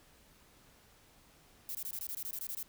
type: noise bursts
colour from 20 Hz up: violet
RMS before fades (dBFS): -40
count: 12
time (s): 1.69-2.628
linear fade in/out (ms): 0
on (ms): 58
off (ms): 22
effects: pink hiss -63 dBFS RMS until 2.68 s